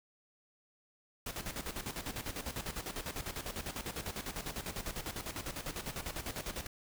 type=noise with tremolo; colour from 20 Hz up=pink; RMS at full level=-39 dBFS; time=1.26-6.67 s; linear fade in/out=5 ms; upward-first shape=square; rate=10 Hz; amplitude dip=70%; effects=none